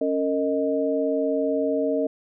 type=tone cluster; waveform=sine; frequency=276.1 / 457.7 / 623 Hz; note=C#4 / A#4 / D#5; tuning=-7 / -32 / +2 cents; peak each=-25 dBFS; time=0.01-2.07 s; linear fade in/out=5 ms; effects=none